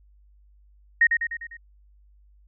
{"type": "tone with echo", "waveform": "sine", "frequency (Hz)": 1864.7, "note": "A#6", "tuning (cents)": 0, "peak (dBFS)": -13, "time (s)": [1.01, 1.07], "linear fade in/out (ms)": 5, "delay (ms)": 100, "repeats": 5, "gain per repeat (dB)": -5, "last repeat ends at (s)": 1.57, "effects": ["added 50 Hz sine -53 dBFS peak until 2.47 s"]}